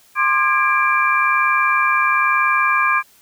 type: tone cluster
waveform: sine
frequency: 1054 / 1195 / 1637 / 2359 Hz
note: C6 / D6 / G#6 / D7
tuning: +12 / +30 / -25 / +7 cents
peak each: -19 dBFS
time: 0.15-3.03 s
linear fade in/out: 50 ms
effects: white hiss -52 dBFS RMS until 3.21 s